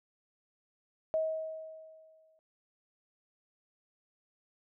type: tone with exponential decay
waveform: sine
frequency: 636 Hz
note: D#5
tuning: 38 cents sharp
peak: -26 dBFS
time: 1.14-2.39 s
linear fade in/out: 0 ms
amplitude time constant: 270 ms
effects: none